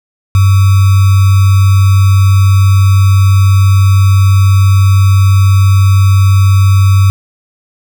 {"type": "tone with sample-and-hold", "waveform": "sine", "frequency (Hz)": 97, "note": "G2", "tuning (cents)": -18, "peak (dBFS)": -3, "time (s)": [0.35, 7.1], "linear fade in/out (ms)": 0, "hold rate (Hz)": 1225, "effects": []}